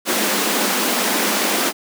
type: high-pass noise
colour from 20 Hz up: pink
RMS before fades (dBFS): -19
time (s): 0.05-1.73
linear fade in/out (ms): 50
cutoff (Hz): 190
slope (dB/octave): 96
effects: none